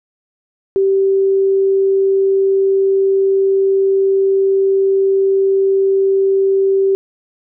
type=tone; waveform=sine; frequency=388.5 Hz; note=G4; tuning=16 cents flat; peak=-10 dBFS; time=0.76-6.95 s; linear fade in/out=0 ms; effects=none